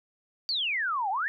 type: exponential two-way sweep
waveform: sine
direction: down then up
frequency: 4699 to 740 to 1889 Hz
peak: -26 dBFS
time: 0.49-1.28 s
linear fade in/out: 0 ms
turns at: 1.1 s
effects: none